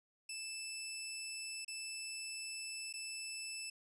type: tone with dropouts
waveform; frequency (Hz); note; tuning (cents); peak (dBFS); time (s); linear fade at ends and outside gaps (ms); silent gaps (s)
15% pulse; 2637; E7; 0; -35; 0.29-3.7; 5; 1.648-1.679 / 2.928-2.937
effects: resampled to 24000 Hz